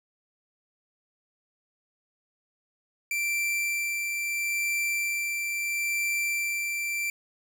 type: tone with tremolo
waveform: 45% pulse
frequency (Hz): 2349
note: D7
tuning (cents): 0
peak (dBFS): -25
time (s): 3.11-7.1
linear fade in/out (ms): 2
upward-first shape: sine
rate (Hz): 0.75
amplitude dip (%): 30
effects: none